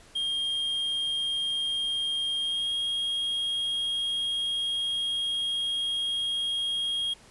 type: tone with pitch glide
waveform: triangle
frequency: 3221 to 3260 Hz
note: G7 to G#7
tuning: +46 to -33 cents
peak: -25 dBFS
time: 0.15-7.14 s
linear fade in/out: 10 ms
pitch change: +21 cents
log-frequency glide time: 2.4-2.7 s
effects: pink hiss -54 dBFS RMS until 7.3 s + resampled to 24000 Hz